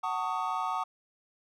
triangle chord, D# half-diminished seventh, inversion first, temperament just, 746.7 / 896 / 1120.1 / 1244.5 Hz, F#5 / A5 / C#6 / D#6, +16 / +31 / +18 / 0 cents, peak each -33 dBFS, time 0.03-0.84 s, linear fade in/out 10 ms, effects none

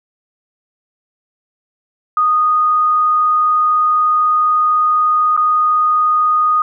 sine tone with dropouts, 1237 Hz, D#6, 10 cents flat, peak -10 dBFS, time 2.17-6.62 s, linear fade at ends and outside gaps 2 ms, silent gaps 5.366-5.375 s, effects none

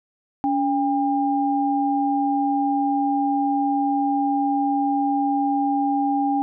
sine tone pair together, 283.1 / 802 Hz, C#4 / G5, +37 / +39 cents, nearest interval octave + tritone, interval 1802 cents, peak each -21 dBFS, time 0.44-6.42 s, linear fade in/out 0 ms, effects none

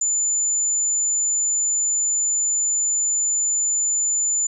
sine tone, 7040 Hz, A8, in tune, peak -18 dBFS, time 0.01-4.47 s, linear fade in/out 5 ms, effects none

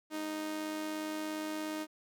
sawtooth tone with amplitude modulation, 310.2 Hz, D#4, 5 cents flat, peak -30 dBFS, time 0.1-1.87 s, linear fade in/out 50 ms, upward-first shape sine, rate 97.1 Hz, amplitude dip 40%, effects none

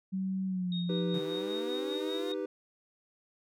sine tone with pitch glide, 189.9 to 175.15 Hz, F#3 to F3, +45 to +5 cents, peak -30 dBFS, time 0.12-1.2 s, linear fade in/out 20 ms, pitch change -140 cents, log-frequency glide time 0.46-0.78 s
sine tone with tremolo, 3729 Hz, A#7, in tune, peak -37 dBFS, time 0.72-2.34 s, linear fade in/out 2 ms, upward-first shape sine, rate 5.1 Hz, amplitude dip 70%
triangle chord, Eb augmented, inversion none, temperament equal, 311.1 / 392 / 493.9 Hz, Eb4 / G4 / B4, 0 / 0 / 0 cents, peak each -36 / -34 / -35 dBFS, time 0.89-2.46 s, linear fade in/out 5 ms
sawtooth linear sweep, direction up, 139.2 to 359.5 Hz, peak -38 dBFS, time 1.14-2.32 s, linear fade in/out 2 ms
effects none

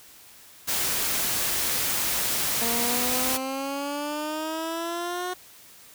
white noise, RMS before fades -26 dBFS, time 0.67-3.38 s, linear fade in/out 20 ms
15% pulse exponential sweep, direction up, 229.7 to 365.6 Hz, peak -22 dBFS, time 2.61-5.34 s, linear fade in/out 10 ms
effects white hiss -50 dBFS RMS until 5.94 s

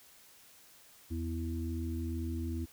harmonic tone, 82.41 Hz, E2, in tune, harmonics 1 / 3 / 4, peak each -35 / -40 / -41 dBFS, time 1.1-2.66 s, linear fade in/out 20 ms, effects white hiss -59 dBFS RMS until 2.72 s

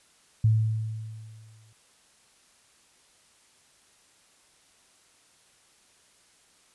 sine tone with exponential decay, 110 Hz, A2, in tune, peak -16 dBFS, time 0.44-1.73 s, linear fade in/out 5 ms, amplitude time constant 280 ms, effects white hiss -61 dBFS RMS until 6.74 s + resampled to 24000 Hz

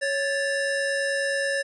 square tone pair together, 554.4 / 1752.5 Hz, C#5 / A6, 0 / -7 cents, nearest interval octave + minor sixth, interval 1993 cents, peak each -27 dBFS, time 0.01-1.63 s, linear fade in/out 20 ms, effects resampled to 24000 Hz

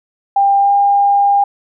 sine tone with pitch glide, 796 to 804.3 Hz, G5 to G5, +26 to +44 cents, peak -8 dBFS, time 0.36-1.44 s, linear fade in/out 5 ms, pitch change +18 cents, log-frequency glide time 0.59-0.72 s, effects none

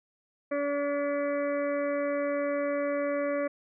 harmonic tone, 286.2 Hz, D4, 45 cents flat, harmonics 1 / 2 / 4 / 5 / 6 / 7 / 8, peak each -33 / -28 / -39 / -44 / -44 / -42 / -46 dBFS, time 0.51-3.48 s, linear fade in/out 10 ms, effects none

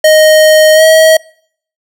square tone with pitch glide, 622 to 637.6 Hz, D#5 to D#5, -1 to +42 cents, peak -3 dBFS, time 0.04-1.17 s, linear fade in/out 5 ms, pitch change +43 cents, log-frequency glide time 0.74-0.83 s, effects noise-tail reverb RT60 0.6 s tail -25 dB re dry

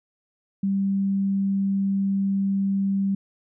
sine tone, 196 Hz, G3, in tune, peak -20 dBFS, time 0.63-3.15 s, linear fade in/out 5 ms, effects none

